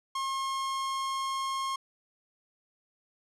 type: tone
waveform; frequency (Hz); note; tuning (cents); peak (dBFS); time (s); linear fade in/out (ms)
45% pulse; 1075; C6; +47; -30; 0.15-1.76; 5
effects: low-pass 9000 Hz 12 dB/octave